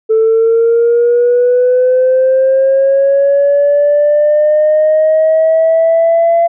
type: linear sweep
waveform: sine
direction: up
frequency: 440 to 680 Hz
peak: -5 dBFS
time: 0.09-6.48 s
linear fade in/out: 20 ms
effects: tanh soft clip ceiling -3 dBFS